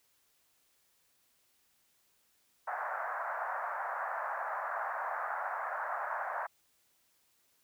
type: band-pass noise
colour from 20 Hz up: pink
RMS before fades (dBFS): -37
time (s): 2.67-6.47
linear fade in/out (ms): 10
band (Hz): 640 to 1700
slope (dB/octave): 48
effects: white hiss -72 dBFS RMS until 7.63 s